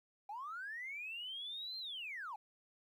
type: linear two-way sweep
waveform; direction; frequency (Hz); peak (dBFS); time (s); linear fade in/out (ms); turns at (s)
triangle; up then down; 784 to 4186 to 784; -39; 0.29-2.36; 5; 1.78
effects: tanh soft clip ceiling -40 dBFS + 13-bit